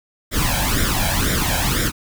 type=noise with flanger; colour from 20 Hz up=pink; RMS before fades=-19 dBFS; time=0.31-1.92 s; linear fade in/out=50 ms; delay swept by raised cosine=0.55 to 1.28 ms; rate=2 Hz; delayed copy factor=+0.75; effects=none

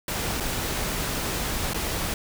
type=noise with dropouts; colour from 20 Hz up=pink; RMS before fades=-28 dBFS; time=0.08-2.14 s; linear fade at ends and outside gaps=2 ms; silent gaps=0.401-0.405 / 1.735-1.744 s; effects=none

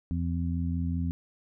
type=harmonic tone; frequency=85.1 Hz; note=F2; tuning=44 cents flat; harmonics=1 / 2 / 3; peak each=-29 / -32 / -34 dBFS; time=0.11-1.11 s; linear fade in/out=0 ms; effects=none

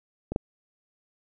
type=clicks; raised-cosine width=2 ms; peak=-17 / -11 dBFS; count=2; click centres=0.32 / 0.361 s; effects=none

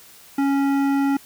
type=tone with hard clipping; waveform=sine; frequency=277.2 Hz; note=C#4; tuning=in tune; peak=-19 dBFS; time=0.38-1.17 s; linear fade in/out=5 ms; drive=13 dB; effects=white hiss -47 dBFS RMS until 1.25 s

